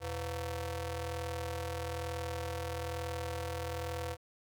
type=ring-modulated tone; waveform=sawtooth; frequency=207.7 Hz; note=G#3; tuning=in tune; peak=-29 dBFS; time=0-4.17 s; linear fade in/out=50 ms; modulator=291 Hz; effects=none